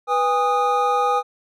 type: tone cluster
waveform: triangle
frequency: 492.7 / 813 / 1242 Hz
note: B4 / G#5 / D#6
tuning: -4 / -37 / -3 cents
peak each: -21 / -18 / -19 dBFS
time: 0.07-1.23 s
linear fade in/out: 50 ms
effects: none